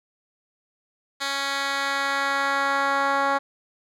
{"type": "tone with band-pass filter sweep", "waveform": "10% pulse", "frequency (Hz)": 277.2, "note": "C#4", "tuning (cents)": 0, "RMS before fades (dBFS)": -24, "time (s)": [1.2, 3.39], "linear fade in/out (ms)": 20, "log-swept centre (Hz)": [3500, 990], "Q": 0.95, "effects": []}